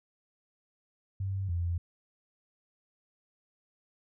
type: tone pair in turn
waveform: sine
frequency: 96.7 / 86.15 Hz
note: G2 / F2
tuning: -23 / -23 cents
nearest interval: major second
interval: 200 cents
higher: first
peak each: -30 / -28 dBFS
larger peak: second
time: 1.2-1.49 / 1.49-1.78 s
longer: neither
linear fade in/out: 5 ms
effects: none